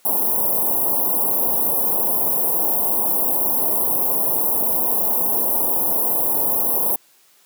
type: band-stop noise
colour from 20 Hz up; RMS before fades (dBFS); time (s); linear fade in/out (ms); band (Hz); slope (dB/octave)
white; -19; 0.05-6.96; 5; 1000 to 11000; 48
effects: white hiss -55 dBFS RMS until 7.45 s + high-pass 200 Hz 12 dB/octave